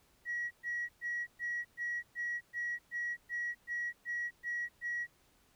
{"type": "tone bursts", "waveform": "sine", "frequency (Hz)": 1915, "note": "A#6", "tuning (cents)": 46, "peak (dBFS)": -33, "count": 13, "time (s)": [0.25, 5.07], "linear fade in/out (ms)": 50, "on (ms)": 260, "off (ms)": 120, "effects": ["tanh soft clip ceiling -30 dBFS", "pink hiss -69 dBFS RMS until 5.55 s"]}